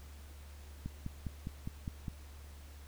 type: click train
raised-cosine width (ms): 5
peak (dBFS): -26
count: 7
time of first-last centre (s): 0.86-2.082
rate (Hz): 4.91
effects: added 72 Hz sine -49 dBFS peak until 2.87 s + pink hiss -59 dBFS RMS until 2.87 s